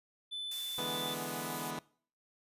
triangle tone, 3508 Hz, A7, 6 cents flat, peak -36 dBFS, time 0.31-1.15 s, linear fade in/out 20 ms
blue noise, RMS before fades -43 dBFS, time 0.51-1.71 s, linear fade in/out 5 ms
10% pulse chord, E dominant seventh, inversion third, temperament equal, 146.83 / 164.81 / 207.7 / 246.9 Hz, D3 / E3 / G#3 / B3, 0 / 0 / 0 / 0 cents, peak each -37 / -35 / -37 / -32 dBFS, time 0.78-1.79 s, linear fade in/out 2 ms
effects noise-tail reverb RT60 0.5 s tail -22 dB re dry + resampled to 32000 Hz

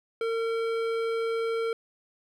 triangle tone with hard clipping, 455.6 Hz, A#4, 40 cents flat, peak -28 dBFS, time 0.21-1.73 s, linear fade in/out 2 ms, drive 17 dB, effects none

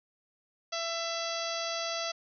harmonic tone, 668 Hz, E5, 23 cents sharp, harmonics 1 / 2 / 3 / 4 / 5 / 6 / 7 / 8 / 9, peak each -36 / -39 / -43 / -43 / -41 / -43 / -40 / -45 / -42 dBFS, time 0.72-2.12 s, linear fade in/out 10 ms, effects none

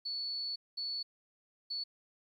sine tone bursts at uneven times, 4435 Hz, C#8, in tune, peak -35 dBFS, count 3, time 0.05-0.56 / 0.77-1.03 / 1.7-1.84 s, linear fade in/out 10 ms, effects 12-bit

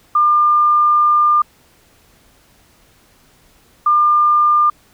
sine tone pair in turn, 1200 / 1200 Hz, D6 / D6, +37 / +37 cents, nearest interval unison, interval 0 cents, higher neither, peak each -9 dBFS, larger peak neither, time 0.15-1.42 / 3.86-4.7 s, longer first, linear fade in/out 5 ms, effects pink hiss -52 dBFS RMS until 4.93 s

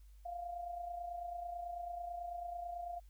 sine tone with amplitude modulation, 698.5 Hz, F5, in tune, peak -38 dBFS, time 0.25-3 s, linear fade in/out 10 ms, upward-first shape sine, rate 29.1 Hz, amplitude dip 55%, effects added 50 Hz sine -55 dBFS peak until 3.09 s + white hiss -75 dBFS RMS until 3.09 s

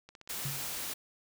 click train, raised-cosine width 0.2 ms, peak -33 dBFS, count 7, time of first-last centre 0.09-0.46 s, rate 16.2 Hz
white noise, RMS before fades -38 dBFS, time 0.29-0.94 s, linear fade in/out 10 ms
sine tone with exponential decay, 139.3 Hz, C#3, 9 cents sharp, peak -32 dBFS, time 0.45-0.77 s, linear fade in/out 5 ms, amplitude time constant 69 ms
effects none

